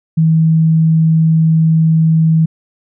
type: tone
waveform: sine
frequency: 160.8 Hz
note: E3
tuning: 43 cents flat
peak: -7 dBFS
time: 0.17-2.46 s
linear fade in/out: 10 ms
effects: none